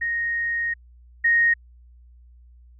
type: tone pair in turn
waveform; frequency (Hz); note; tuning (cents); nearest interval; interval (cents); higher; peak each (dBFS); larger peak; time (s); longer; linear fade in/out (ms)
sine; 1864.7 / 1864.7; A#6 / A#6; 0 / 0; unison; 0; neither; -22 / -15; second; 0.01-0.74 / 1.24-1.54; first; 10
effects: added 60 Hz sine -47 dBFS peak until 2.79 s